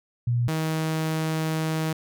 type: tone pair in turn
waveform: sine / sawtooth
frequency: 120 / 158.68 Hz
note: B2 / D#3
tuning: -49 / +34 cents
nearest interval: perfect fourth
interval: 483 cents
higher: second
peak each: -20 dBFS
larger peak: neither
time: 0.27-0.48 / 0.48-1.93 s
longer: second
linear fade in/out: 5 ms
effects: none